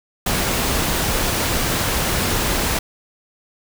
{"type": "noise", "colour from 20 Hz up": "pink", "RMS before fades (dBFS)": -20, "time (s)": [0.26, 2.79], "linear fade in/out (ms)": 5, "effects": []}